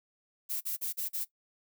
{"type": "noise bursts", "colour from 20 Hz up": "violet", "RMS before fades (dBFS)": -34, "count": 5, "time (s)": [0.49, 1.25], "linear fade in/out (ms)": 20, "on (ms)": 120, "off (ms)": 40, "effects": ["noise-tail reverb RT60 0.1 s tail -18 dB re dry"]}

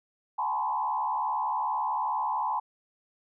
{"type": "tone with frequency modulation", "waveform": "sine", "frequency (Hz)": 932.3, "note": "A#5", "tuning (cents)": 0, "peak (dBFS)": -26, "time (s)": [0.38, 2.6], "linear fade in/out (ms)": 10, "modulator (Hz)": 71.2, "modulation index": 1.7, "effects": []}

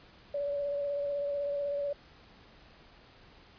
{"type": "tone with vibrato", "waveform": "sine", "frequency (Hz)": 571, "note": "D5", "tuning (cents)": -49, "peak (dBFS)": -30, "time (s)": [0.34, 1.93], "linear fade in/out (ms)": 5, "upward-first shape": "square", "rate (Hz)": 16, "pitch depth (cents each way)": 16, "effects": ["pink hiss -57 dBFS RMS until 3.58 s", "resampled to 11025 Hz"]}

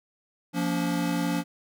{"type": "chord", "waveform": "square", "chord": "Bb minor", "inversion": "second", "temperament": "equal with one note detuned", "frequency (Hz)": [174.61, 233.1, 284.5], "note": ["F3", "Bb3", "Db4"], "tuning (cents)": [0, 0, 45], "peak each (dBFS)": [-29, -33, -29], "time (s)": [0.53, 1.44], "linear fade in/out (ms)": 50, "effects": []}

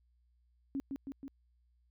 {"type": "tone with echo", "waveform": "sine", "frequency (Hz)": 273.7, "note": "C#4", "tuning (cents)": -22, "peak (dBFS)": -33, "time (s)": [0.75, 0.8], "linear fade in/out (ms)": 0, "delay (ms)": 160, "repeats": 3, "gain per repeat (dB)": -3, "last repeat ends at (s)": 1.28, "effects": ["added 60 Hz sine -68 dBFS peak until 1.9 s"]}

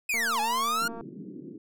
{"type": "linear two-way sweep", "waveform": "45% pulse", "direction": "down then up", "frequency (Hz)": [2575, 822, 1439], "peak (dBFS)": -25, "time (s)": [0.09, 0.88], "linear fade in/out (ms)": 5, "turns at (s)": 0.4}
{"type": "click train", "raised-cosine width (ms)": 1, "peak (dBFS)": -28, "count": 201, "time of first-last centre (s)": [0.14, 1.01], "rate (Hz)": 230}
{"type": "band-pass noise", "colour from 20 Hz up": "white", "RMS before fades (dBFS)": -42, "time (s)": [0.81, 1.58], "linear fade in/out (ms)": 5, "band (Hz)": [150, 370], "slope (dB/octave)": 48}
{"effects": []}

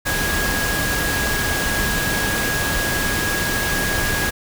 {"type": "tone in noise", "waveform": "sine", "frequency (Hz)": 1650, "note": "G#6", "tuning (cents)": -12, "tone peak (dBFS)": -23, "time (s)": [0.05, 4.31], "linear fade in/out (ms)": 20, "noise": "pink", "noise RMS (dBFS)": -22, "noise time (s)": [0.05, 4.31], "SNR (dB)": -4, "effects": []}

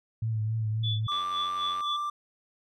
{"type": "tone with vibrato", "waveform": "sine", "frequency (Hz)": 110, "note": "A2", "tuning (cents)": 0, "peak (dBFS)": -26, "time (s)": [0.22, 1.07], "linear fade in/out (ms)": 5, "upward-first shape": "triangle", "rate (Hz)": 3.7, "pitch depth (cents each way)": 46}
{"type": "tone with tremolo", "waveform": "sine", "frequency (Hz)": 3453, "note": "A7", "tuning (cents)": -33, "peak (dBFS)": -29, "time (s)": [0.83, 1.97], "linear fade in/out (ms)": 10, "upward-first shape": "sine", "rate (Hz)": 3.9, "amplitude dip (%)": 100}
{"type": "tone", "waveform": "triangle", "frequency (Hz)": 1180, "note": "D6", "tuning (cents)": 8, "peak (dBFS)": -27, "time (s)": [1.08, 2.1], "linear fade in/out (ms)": 5}
{"type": "click train", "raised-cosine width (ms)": 0.3, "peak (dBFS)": -29, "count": 64, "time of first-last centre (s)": [1.12, 1.806], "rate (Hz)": 91.8}
{"effects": []}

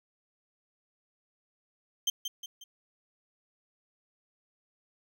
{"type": "tone with echo", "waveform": "30% pulse", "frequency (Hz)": 3150, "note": "G7", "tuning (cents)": 8, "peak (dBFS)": -22, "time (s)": [2.07, 2.1], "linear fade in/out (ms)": 5, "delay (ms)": 180, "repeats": 3, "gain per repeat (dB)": -7, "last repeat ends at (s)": 2.64, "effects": []}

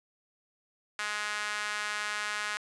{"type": "tone with high-pass filter", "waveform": "sawtooth", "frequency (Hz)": 209.3, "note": "G#3", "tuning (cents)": 14, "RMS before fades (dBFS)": -34, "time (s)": [0.99, 2.57], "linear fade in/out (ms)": 0, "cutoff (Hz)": 1500, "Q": 1.9, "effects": ["resampled to 22050 Hz", "9-bit"]}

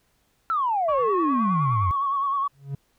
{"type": "exponential sweep", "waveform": "sine", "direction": "down", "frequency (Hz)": [1372, 83.9], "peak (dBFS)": -20, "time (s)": [0.5, 1.91], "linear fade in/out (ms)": 0}
{"type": "tone with vibrato", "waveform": "sine", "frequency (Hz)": 1108.7, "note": "C#6", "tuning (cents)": 0, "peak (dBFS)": -21, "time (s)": [0.88, 2.48], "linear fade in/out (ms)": 10, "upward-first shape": "sine", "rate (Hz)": 9.7, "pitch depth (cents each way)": 51}
{"type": "tone with exponential growth", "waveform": "triangle", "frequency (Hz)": 139, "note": "C#3", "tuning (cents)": 5, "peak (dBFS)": -22, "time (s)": [2.52, 2.75], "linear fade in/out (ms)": 5, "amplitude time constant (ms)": 48}
{"effects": ["tanh soft clip ceiling -14 dBFS", "pink hiss -67 dBFS RMS until 2.98 s"]}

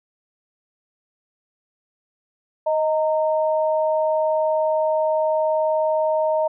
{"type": "tone pair together", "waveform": "sine", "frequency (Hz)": [626, 920.2], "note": ["D#5", "A#5"], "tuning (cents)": [10, -23], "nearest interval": "perfect fifth", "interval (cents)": 667, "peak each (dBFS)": [-18, -24], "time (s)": [2.66, 6.48], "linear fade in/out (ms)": 10, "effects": []}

